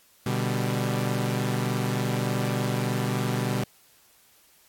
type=chord; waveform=sawtooth; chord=G major; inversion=first; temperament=equal; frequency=123.47 / 146.83 / 196 Hz; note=B2 / D3 / G3; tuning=0 / 0 / 0 cents; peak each=-23 / -27 / -26 dBFS; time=0.26-3.64 s; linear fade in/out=5 ms; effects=white hiss -59 dBFS RMS until 4.68 s + AAC 64 kbps